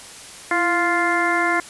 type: harmonic tone with a mistuned harmonic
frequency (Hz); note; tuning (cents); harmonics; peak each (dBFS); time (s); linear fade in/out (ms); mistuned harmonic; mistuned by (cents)
349.2; F4; 0; 1 / 2 / 3 / 4 / 5 / 6; -24 / -24 / -24 / -24 / -24 / -24; 0.51-1.6; 2; 1; -63
effects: white hiss -39 dBFS RMS until 1.69 s + resampled to 24000 Hz